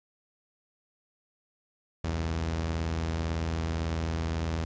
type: beating tone pair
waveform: sawtooth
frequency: 63.8 / 81.8 Hz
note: C2 / E2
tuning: -43 / -13 cents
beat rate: 18 Hz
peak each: -34 / -25 dBFS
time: 2.04-4.65 s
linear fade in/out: 5 ms
effects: resampled to 16000 Hz + 10-bit

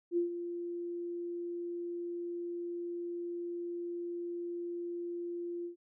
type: tone with ADSR envelope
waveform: sine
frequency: 346.4 Hz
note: F4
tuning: 14 cents flat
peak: -26 dBFS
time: 0.11-5.76 s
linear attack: 61 ms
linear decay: 120 ms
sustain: -10 dB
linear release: 110 ms
effects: none

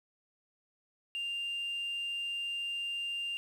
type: tone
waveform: sine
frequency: 2794 Hz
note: F7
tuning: in tune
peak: -32 dBFS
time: 1.15-3.37 s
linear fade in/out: 0 ms
effects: tanh soft clip ceiling -31 dBFS + 10-bit

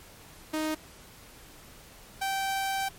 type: tone pair in turn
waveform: sawtooth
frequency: 311.1 / 777.6 Hz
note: D#4 / G5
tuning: 0 / -14 cents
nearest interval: octave + major third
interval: 1586 cents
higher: second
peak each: -24 dBFS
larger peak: neither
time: 0.53-0.75 / 2.21-2.89 s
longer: second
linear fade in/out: 10 ms
effects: pink hiss -51 dBFS RMS until 2.98 s + MP3 64 kbps

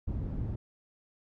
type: low-pass noise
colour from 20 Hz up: white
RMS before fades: -34 dBFS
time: 0.07-0.56 s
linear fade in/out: 10 ms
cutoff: 120 Hz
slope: 12 dB/octave
effects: none

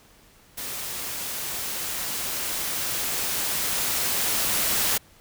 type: noise with level ramp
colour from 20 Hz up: white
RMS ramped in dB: -33 to -23 dBFS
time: 0.57-4.98 s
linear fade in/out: 10 ms
effects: pink hiss -55 dBFS RMS until 5.2 s

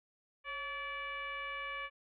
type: tone with frequency modulation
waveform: sine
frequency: 1730 Hz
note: A6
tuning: 30 cents flat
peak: -38 dBFS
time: 0.44-1.9 s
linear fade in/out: 50 ms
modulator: 591 Hz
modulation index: 1.6
effects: none

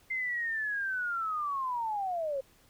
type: linear sweep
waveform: sine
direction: down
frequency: 2093 to 523.3 Hz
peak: -30 dBFS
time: 0.1-2.41 s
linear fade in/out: 10 ms
effects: pink hiss -63 dBFS RMS until 2.69 s

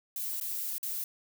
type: noise with dropouts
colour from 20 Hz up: violet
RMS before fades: -35 dBFS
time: 0.16-1.04 s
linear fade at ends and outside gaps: 2 ms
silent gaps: 0.401-0.411 / 0.782-0.829 s
effects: none

